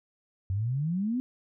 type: exponential sweep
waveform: sine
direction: up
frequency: 91.7 to 261.6 Hz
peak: -26 dBFS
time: 0.5-1.2 s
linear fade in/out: 0 ms
effects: none